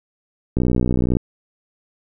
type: click train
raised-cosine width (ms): 3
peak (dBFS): -6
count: 38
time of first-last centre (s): 0.57-1.169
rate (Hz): 61.8
effects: none